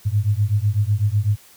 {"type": "beating tone pair", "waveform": "sine", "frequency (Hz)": [100, 108], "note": ["G2", "A2"], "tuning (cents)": [35, -32], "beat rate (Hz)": 8, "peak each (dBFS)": -19, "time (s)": [0.05, 1.37], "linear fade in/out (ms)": 20, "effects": ["white hiss -49 dBFS RMS until 1.56 s"]}